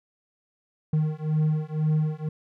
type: beating tone pair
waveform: triangle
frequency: 153.6 / 155.6 Hz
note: D#3 / D#3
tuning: -22 / 0 cents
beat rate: 2 Hz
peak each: -23 dBFS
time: 0.93-2.29 s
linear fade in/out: 5 ms
effects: none